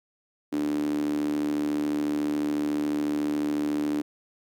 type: tone with high-pass filter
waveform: sawtooth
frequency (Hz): 74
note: D2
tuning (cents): +14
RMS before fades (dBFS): -27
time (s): 0.52-4.02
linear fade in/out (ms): 10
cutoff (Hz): 290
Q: 8.9
effects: none